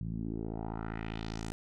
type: tone with low-pass filter sweep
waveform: 10% pulse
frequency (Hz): 55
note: A1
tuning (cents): 0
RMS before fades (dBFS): -38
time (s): 0.01-1.52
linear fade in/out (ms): 0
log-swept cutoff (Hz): 140 to 8900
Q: 2.1
effects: none